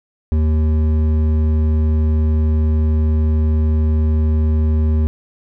triangle tone with hard clipping, 77.78 Hz, D#2, in tune, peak -14 dBFS, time 0.32-5.07 s, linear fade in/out 0 ms, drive 13 dB, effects none

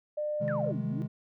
sine tone, 600 Hz, D5, 37 cents sharp, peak -29 dBFS, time 0.17-0.72 s, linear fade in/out 10 ms
triangle chord, Ab major, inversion first, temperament equal, 130.81 / 155.56 / 207.7 Hz, C3 / Eb3 / Ab3, 0 / 0 / 0 cents, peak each -33 dBFS, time 0.4-1.08 s, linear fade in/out 20 ms
sine exponential two-way sweep, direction down then up, 1864.7 to 163.2 to 345.7 Hz, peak -36 dBFS, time 0.48-1.02 s, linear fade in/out 0 ms, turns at 0.83 s
effects tanh soft clip ceiling -17 dBFS

